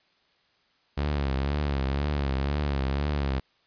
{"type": "tone with vibrato", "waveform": "sawtooth", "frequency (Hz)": 70.2, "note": "C#2", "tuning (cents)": 22, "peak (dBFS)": -21, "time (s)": [0.97, 3.4], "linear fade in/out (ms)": 10, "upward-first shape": "triangle", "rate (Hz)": 2, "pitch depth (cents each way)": 110, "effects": ["white hiss -66 dBFS RMS until 3.66 s", "resampled to 11025 Hz"]}